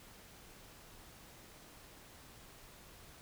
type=silence; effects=pink hiss -57 dBFS RMS until 3.21 s